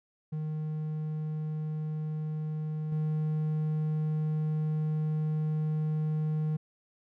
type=tone with level steps; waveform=triangle; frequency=154.5 Hz; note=D#3; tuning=12 cents flat; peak=-29 / -25 dBFS; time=0.32-6.57 s; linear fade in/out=10 ms; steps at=2.92 s; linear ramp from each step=2 ms; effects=none